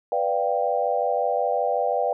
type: chord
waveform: sine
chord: G dominant seventh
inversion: first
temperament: equal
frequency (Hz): 493.9 / 587.3 / 698.5 / 784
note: B4 / D5 / F5 / G5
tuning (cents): 0 / 0 / 0 / 0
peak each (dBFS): -26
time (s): 0.12-2.13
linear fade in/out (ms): 2
effects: none